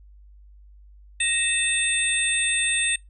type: tone cluster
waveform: sine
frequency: 1870 / 2628 / 3603 / 8540 Hz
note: A#6 / E7 / A7 / C9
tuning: +5 / -6 / +40 / +34 cents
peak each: -28 / -25 / -27 / -24 dBFS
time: 1.2-2.96 s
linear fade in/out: 5 ms
effects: noise-tail reverb RT60 0.2 s tail -26 dB re dry + added 50 Hz sine -46 dBFS peak until 3.09 s